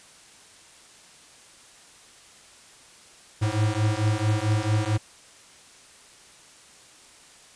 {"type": "beating tone pair", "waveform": "square", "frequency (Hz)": [104.9, 109.4], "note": ["G#2", "A2"], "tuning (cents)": [18, -9], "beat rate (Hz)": 4.5, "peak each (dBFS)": -25, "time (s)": [3.41, 4.98], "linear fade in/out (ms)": 20, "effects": ["white hiss -51 dBFS RMS until 7.55 s", "resampled to 22050 Hz"]}